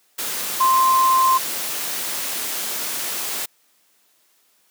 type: tone in noise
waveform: sine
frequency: 1046.5 Hz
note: C6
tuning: in tune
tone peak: -13 dBFS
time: 0.6-1.38 s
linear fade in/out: 10 ms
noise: white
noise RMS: -26 dBFS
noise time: 0.18-3.46 s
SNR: +10 dB
effects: white hiss -61 dBFS RMS until 4.7 s + high-pass 200 Hz 12 dB/octave

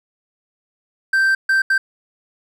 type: tone bursts at uneven times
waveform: triangle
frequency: 1564 Hz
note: G6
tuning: 4 cents flat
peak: -11 dBFS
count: 3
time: 1.13-1.35 / 1.49-1.62 / 1.7-1.78 s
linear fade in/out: 5 ms
effects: none

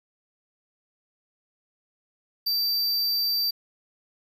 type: tone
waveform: square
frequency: 4664 Hz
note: D8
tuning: 13 cents flat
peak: -23 dBFS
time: 2.46-3.51 s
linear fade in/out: 10 ms
effects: 9-bit

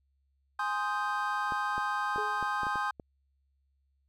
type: chord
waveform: triangle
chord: Ab major seventh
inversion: none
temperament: equal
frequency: 830.6 / 1046.5 / 1244.5 / 1568 Hz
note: Ab5 / C6 / Eb6 / G6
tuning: 0 / 0 / 0 / 0 cents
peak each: -33 dBFS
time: 0.59-2.91 s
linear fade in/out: 5 ms
type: clicks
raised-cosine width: 2 ms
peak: -28 dBFS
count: 8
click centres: 1.522 / 1.78 / 2.16 / 2.427 / 2.633 / 2.668 / 2.757 / 2.998 s
type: tone with exponential decay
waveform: sine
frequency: 422.8 Hz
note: G#4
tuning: 31 cents sharp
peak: -32 dBFS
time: 2.18-2.57 s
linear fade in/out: 0 ms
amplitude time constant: 83 ms
effects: added 68 Hz sine -70 dBFS peak until 4.08 s

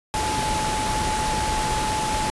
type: tone in noise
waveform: sine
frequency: 861 Hz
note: A5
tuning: 38 cents flat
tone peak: -24 dBFS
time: 0.14-2.3 s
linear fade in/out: 0 ms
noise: pink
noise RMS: -26 dBFS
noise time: 0.14-2.3 s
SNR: -1 dB
effects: resampled to 24000 Hz

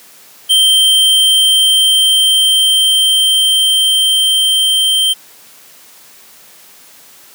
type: tone with level ramp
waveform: square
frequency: 3136 Hz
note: G7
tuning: in tune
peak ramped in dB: -7 to -10 dBFS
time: 0.49-5.14 s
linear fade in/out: 20 ms
effects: white hiss -41 dBFS RMS until 7.34 s + high-pass 150 Hz 12 dB/octave

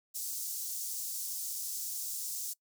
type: high-pass noise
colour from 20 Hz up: pink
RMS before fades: -38 dBFS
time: 0.14-2.54 s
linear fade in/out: 20 ms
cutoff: 5900 Hz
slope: 24 dB/octave
effects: noise-tail reverb RT60 0.1 s tail -23 dB re dry

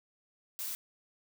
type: noise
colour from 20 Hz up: blue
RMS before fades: -38 dBFS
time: 0.59-0.75 s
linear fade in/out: 0 ms
effects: none

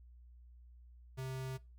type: tone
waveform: square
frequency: 131.3 Hz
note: C3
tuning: 6 cents sharp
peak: -40 dBFS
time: 1.17-1.58 s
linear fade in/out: 20 ms
effects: noise-tail reverb RT60 0.3 s tail -22 dB re dry + added 60 Hz sine -55 dBFS peak until 1.78 s

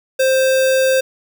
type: tone with sample-and-hold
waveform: sine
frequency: 526 Hz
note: C5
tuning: 9 cents sharp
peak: -11 dBFS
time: 0.19-1.01 s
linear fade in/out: 10 ms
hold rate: 2100 Hz
effects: none

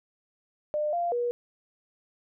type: tone with pitch steps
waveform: sine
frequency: 601 / 693 / 481.7 Hz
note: D5 / F5 / B4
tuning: +40 / -14 / -43 cents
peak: -25 dBFS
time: 0.74-1.31 s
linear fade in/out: 0 ms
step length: 190 ms
effects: none

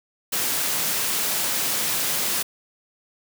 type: high-pass noise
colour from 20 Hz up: white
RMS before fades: -24 dBFS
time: 0.32-2.43 s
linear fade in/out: 10 ms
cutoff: 110 Hz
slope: 24 dB/octave
effects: none

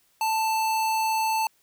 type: tone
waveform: square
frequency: 883 Hz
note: A5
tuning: 6 cents sharp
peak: -23 dBFS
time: 0.21-1.47 s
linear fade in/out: 2 ms
effects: white hiss -65 dBFS RMS until 1.62 s

